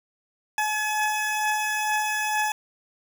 20% pulse beating tone pair, 850 / 852.2 Hz, G#5 / G#5, +40 / +44 cents, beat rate 2.2 Hz, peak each -27 / -19 dBFS, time 0.58-2.52 s, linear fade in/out 2 ms, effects none

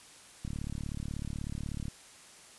click train, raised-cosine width 5 ms, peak -25 dBFS, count 53, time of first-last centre 0.45-1.883 s, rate 36.3 Hz, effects white hiss -54 dBFS RMS until 2.58 s + resampled to 24000 Hz

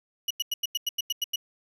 35% pulse tone bursts, 2914 Hz, F#7, 27 cents flat, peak -23 dBFS, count 10, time 0.28-1.359 s, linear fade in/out 5 ms, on 26 ms, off 91 ms, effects none

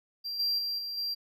triangle tone with level steps, 4735 Hz, D8, 13 cents sharp, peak -32 / -25 / -29 / -33 / -29 dBFS, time 0.24-1.15 s, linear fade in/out 20 ms, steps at 0.39 / 0.58 / 0.78 / 0.97 s, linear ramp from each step 10 ms, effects none

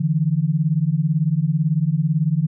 sine beating tone pair, 147.3 / 165.3 Hz, D3 / E3, +6 / +5 cents, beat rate 18 Hz, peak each -19 / -19 dBFS, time 0-2.47 s, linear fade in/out 10 ms, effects none

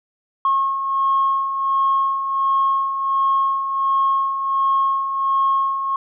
sine beating tone pair, 1084 / 1085.4 Hz, C#6 / C#6, -39 / -37 cents, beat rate 1.4 Hz, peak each -24 / -16 dBFS, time 0.45-5.96 s, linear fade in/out 2 ms, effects tanh soft clip ceiling -9 dBFS

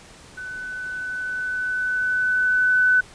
sine tone with level ramp, 1502 Hz, F#6, 26 cents sharp, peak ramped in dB -31 to -13 dBFS, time 0.37-3.01 s, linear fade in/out 10 ms, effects pink hiss -46 dBFS RMS until 3.14 s + resampled to 22050 Hz

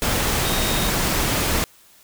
sine tone in noise, 3729 Hz, A#7, in tune, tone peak -29 dBFS, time 0.45-0.89 s, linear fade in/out 0 ms, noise pink, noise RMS -21 dBFS, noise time 0.02-1.64 s, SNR -11 dB, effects white hiss -52 dBFS RMS until 2.03 s

